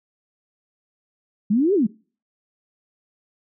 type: exponential two-way sweep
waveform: sine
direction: up then down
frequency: 193.2 to 426 to 193.2 Hz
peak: -15 dBFS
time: 1.5-1.87 s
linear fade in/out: 10 ms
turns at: 1.74 s
effects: noise-tail reverb RT60 0.4 s tail -25 dB re dry